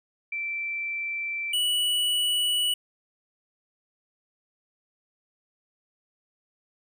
sine / square tone pair in turn, 2338 / 2946 Hz, D7 / F#7, -8 / -8 cents, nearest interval major third, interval 400 cents, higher second, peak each -28 / -23 dBFS, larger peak second, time 0.32-1.53 / 1.53-2.74 s, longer neither, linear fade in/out 5 ms, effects none

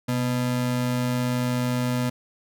square ring-modulated tone, 186.7 Hz, F#3, 16 cents sharp, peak -20 dBFS, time 0.08-2.1 s, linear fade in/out 10 ms, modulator 59.5 Hz, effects none

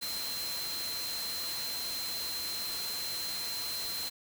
sine tone in noise, 4120 Hz, C8, 28 cents flat, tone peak -36 dBFS, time 0.01-4.1 s, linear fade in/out 20 ms, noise white, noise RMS -39 dBFS, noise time 0.01-4.1 s, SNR 0 dB, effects none

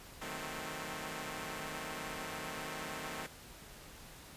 5% pulse chord, D# diminished seventh, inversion none, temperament equal with one note detuned, 155.56 / 185 / 219.4 / 261.6 Hz, D#3 / F#3 / A3 / C4, 0 / 0 / -5 / 0 cents, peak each -34 / -38 / -35 / -34 dBFS, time 0.21-3.27 s, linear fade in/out 10 ms, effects pink hiss -53 dBFS RMS until 4.36 s + resampled to 32000 Hz

